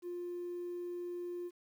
triangle tone, 351.9 Hz, F4, 13 cents sharp, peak -35 dBFS, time 0.02-1.51 s, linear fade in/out 50 ms, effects tanh soft clip ceiling -35 dBFS + 11-bit

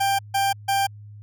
40% pulse tone bursts, 790 Hz, G5, 13 cents sharp, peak -18 dBFS, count 3, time 0-0.87 s, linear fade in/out 10 ms, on 190 ms, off 150 ms, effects added 104 Hz sine -39 dBFS peak until 1.22 s

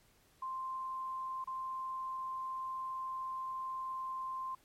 sine tone with dropouts, 1046.5 Hz, C6, in tune, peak -37 dBFS, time 0.42-4.55 s, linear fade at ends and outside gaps 5 ms, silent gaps 1.442-1.473 s, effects pink hiss -68 dBFS RMS until 4.64 s + MP3 64 kbps

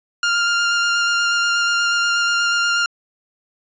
sawtooth tone with vibrato, 1400 Hz, F6, 4 cents sharp, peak -12 dBFS, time 0.23-2.86 s, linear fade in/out 2 ms, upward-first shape square, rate 8.3 Hz, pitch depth 9 cents each way, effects resampled to 16000 Hz

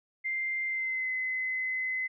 sine tone with pitch glide, 2093 to 2038 Hz, C7 to C7, 0 to -46 cents, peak -29 dBFS, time 0.24-2.08 s, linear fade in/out 20 ms, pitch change -46 cents, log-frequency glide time 0.66-1.11 s, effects none

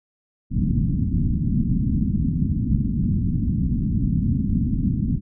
white low-pass noise, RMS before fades -21 dBFS, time 0.5-5.21 s, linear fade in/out 50 ms, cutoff 250 Hz, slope 48 dB/octave, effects none

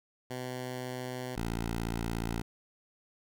10% pulse tone pair in turn, 126.5 / 56.99 Hz, B2 / A#1, +42 / -38 cents, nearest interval octave + major second, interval 1380 cents, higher first, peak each -28 / -24 dBFS, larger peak second, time 0.3-1.36 / 1.36-2.42 s, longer neither, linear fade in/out 10 ms, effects none

